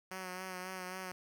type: tone with vibrato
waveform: 5% pulse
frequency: 185 Hz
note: F#3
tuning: in tune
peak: -30 dBFS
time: 0.11-1.12 s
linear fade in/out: 2 ms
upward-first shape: sine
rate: 3.7 Hz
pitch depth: 30 cents each way
effects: none